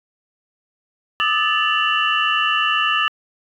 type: tone cluster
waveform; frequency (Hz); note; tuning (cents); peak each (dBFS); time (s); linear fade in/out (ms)
sine; 1204 / 1284 / 1746 / 2734 / 2946; D6 / E6 / A6 / F7 / F#7; +43 / -46 / -14 / -37 / -8; -22; 1.2-3.08; 0
effects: tanh soft clip ceiling -4 dBFS